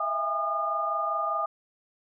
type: tone cluster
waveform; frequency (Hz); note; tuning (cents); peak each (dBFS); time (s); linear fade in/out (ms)
sine; 648 / 673 / 814 / 1217; E5 / E5 / G#5 / D#6; -30 / +36 / -35 / -39; -34 / -36 / -34 / -27; 0-1.46; 5
effects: none